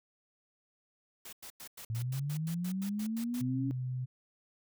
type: noise bursts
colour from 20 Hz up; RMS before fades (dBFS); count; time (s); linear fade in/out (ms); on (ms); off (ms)
white; -47; 13; 1.25-3.416; 5; 78; 96
type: linear sweep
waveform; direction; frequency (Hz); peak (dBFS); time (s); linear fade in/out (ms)
sine; up; 110 to 277.2; -32; 1.9-3.71; 0
type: tone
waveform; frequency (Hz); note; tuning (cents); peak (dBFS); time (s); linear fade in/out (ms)
sine; 127.1; C3; -50; -33; 3.4-4.06; 20
effects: none